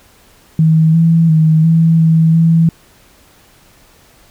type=tone with pitch steps; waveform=sine; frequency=159.5 / 165 / 158 / 163.7 / 161.8 / 164.5 Hz; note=D#3 / E3 / D#3 / E3 / E3 / E3; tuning=+43 / +2 / +27 / -12 / -32 / -3 cents; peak=-6 dBFS; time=0.59-2.69 s; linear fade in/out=2 ms; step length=350 ms; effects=pink hiss -47 dBFS RMS until 4.3 s